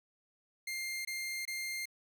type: tone bursts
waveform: sawtooth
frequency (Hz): 2109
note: C7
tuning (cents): +13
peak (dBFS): -33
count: 3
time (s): 0.67-1.856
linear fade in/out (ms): 5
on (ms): 380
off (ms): 23
effects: none